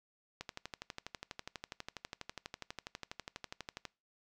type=click train; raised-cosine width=0.2 ms; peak=-24 dBFS; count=43; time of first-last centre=0.41-3.853 s; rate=12.2 Hz; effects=noise-tail reverb RT60 0.3 s tail -23 dB re dry